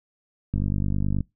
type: click train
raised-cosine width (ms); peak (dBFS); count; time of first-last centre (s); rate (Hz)
5; -13; 34; 0.54-1.207; 49.5
effects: noise-tail reverb RT60 0.2 s tail -25 dB re dry